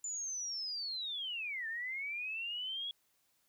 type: linear two-way sweep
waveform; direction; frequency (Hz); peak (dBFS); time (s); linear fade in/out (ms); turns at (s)
sine; down then up; 7100 to 1760 to 3363; -37; 0.04-2.91; 2; 1.67
effects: white hiss -75 dBFS RMS until 3.48 s